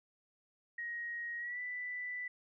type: tone with pitch glide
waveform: sine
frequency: 1884 to 1982.2 Hz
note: A#6 to B6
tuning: +18 to +6 cents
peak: -38 dBFS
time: 0.78-2.28 s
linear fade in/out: 5 ms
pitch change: +88 cents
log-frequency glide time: 1.38-1.6 s
effects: none